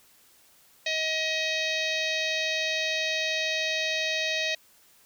harmonic tone, 633 Hz, D#5, 30 cents sharp, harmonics 1 / 3 / 4 / 5 / 6 / 7 / 8 / 9 / 10, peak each -33 / -32 / -31 / -37 / -32 / -37 / -42 / -42 / -44 dBFS, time 0.86-4.55 s, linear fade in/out 5 ms, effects white hiss -59 dBFS RMS until 5.05 s

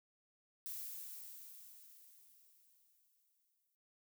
violet noise with exponential decay, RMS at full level -44 dBFS, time 0.66-3.75 s, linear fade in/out 0 ms, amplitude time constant 670 ms, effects noise-tail reverb RT60 0.2 s tail -21 dB re dry

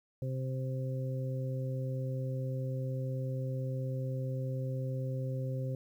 harmonic tone, 130.81 Hz, C3, in tune, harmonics 1 / 2 / 3 / 4, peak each -33 / -45 / -47 / -42 dBFS, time 0.22-5.75 s, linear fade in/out 2 ms, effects 11-bit

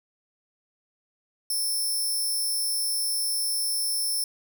10% pulse tone, 5350 Hz, E8, 25 cents sharp, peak -19 dBFS, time 1.5-4.24 s, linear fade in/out 2 ms, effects none

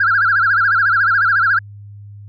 sine tone with vibrato, 1480 Hz, F#6, in tune, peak -10 dBFS, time 0-1.59 s, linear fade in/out 5 ms, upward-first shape sine, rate 14 Hz, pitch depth 190 cents each way, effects tanh soft clip ceiling -6 dBFS + added 102 Hz sine -33 dBFS peak until 2.28 s

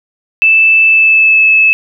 sine tone with pitch glide, 2637 to 2604 Hz, E7 to E7, 0 to -22 cents, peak -4 dBFS, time 0.42-1.73 s, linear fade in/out 0 ms, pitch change -22 cents, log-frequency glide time 0.86-1.47 s, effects none

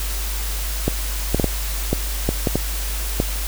clicks, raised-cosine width 2 ms, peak -4 dBFS, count 9, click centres 0.88 / 1.346 / 1.398 / 1.443 / 1.93 / 2.29 / 2.472 / 2.556 / 3.201 s, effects added 50 Hz sine -23 dBFS peak until 3.47 s + white hiss -29 dBFS RMS until 3.47 s

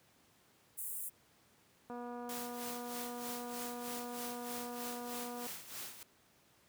pink high-pass noise, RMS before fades -42 dBFS, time 0.77-1.1 s, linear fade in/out 20 ms, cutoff 8400 Hz, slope 48 dB/octave
click train, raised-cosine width 1 ms, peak -33 dBFS, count 864, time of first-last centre 1.9-5.466 s, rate 242 Hz
white noise with tremolo, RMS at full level -44 dBFS, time 2.29-6.03 s, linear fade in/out 2 ms, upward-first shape sine, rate 3.2 Hz, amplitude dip 70%
effects pink hiss -68 dBFS RMS until 6.68 s + high-pass 100 Hz 12 dB/octave

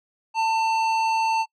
square tone with low-pass filter, 894 Hz, A5, 27 cents sharp, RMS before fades -22 dBFS, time 0.34-1.46 s, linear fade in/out 50 ms, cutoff 4500 Hz, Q 0.68, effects noise-tail reverb RT60 0.1 s tail -26 dB re dry

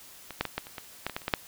clicks, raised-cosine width 0.3 ms, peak -22 / -10 / -15 / -13 / -27 / -20 / -13 / -20 / -15 / -30 / -13 / -6 dBFS, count 12, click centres 0.307 / 0.41 / 0.453 / 0.58 / 0.669 / 0.782 / 1.066 / 1.097 / 1.165 / 1.218 / 1.281 / 1.338 s, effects white hiss -50 dBFS RMS until 1.47 s

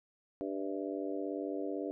harmonic tone with a mistuned harmonic, 98 Hz, G2, in tune, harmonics 3 / 4 / 5 / 6 / 7, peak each -38 / -40 / -42 / -44 / -45 dBFS, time 0.41-1.91 s, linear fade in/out 0 ms, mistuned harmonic 7, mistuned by -57 cents, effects none

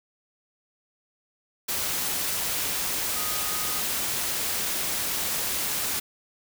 sine tone in noise, 1244.5 Hz, D#6, in tune, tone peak -38 dBFS, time 3.15-3.81 s, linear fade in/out 10 ms, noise white, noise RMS -28 dBFS, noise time 1.68-6 s, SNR -13 dB, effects none

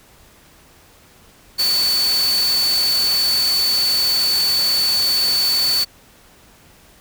sine tone in noise, 4479 Hz, C#8, 17 cents sharp, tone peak -15 dBFS, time 1.58-5.85 s, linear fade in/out 20 ms, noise white, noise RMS -25 dBFS, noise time 1.58-5.85 s, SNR +7 dB, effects pink hiss -49 dBFS RMS until 7 s

